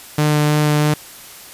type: tone with vibrato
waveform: sawtooth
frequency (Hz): 150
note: D3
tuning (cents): +37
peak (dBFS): -9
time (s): 0.18-0.94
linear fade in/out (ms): 5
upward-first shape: sine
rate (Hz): 3.1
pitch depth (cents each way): 9
effects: white hiss -38 dBFS RMS until 1.53 s + resampled to 32000 Hz